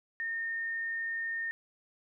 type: tone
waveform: sine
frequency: 1828 Hz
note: A#6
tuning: 34 cents flat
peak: -32 dBFS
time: 0.2-1.51 s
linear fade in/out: 0 ms
effects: none